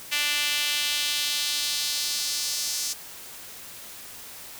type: tone with high-pass filter sweep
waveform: sawtooth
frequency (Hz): 293.7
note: D4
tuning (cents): 0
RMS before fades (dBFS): -27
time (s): 0.11-2.94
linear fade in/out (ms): 20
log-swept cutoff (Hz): 2500 to 5700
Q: 1.8
effects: white hiss -42 dBFS RMS until 4.59 s